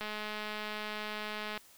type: click train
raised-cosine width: 0.3 ms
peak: -23 dBFS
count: 333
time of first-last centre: 0.01-1.576 s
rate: 212 Hz
effects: white hiss -59 dBFS RMS until 1.77 s